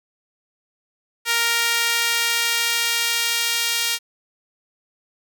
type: tone with high-pass filter sweep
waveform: sawtooth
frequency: 466.2 Hz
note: A#4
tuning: in tune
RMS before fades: -21 dBFS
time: 1.25-3.99 s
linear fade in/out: 50 ms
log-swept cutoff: 1800 to 2900 Hz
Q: 1
effects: none